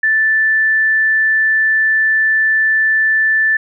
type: tone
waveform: sine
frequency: 1760 Hz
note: A6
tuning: in tune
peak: -10 dBFS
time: 0.03-3.57 s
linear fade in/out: 5 ms
effects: none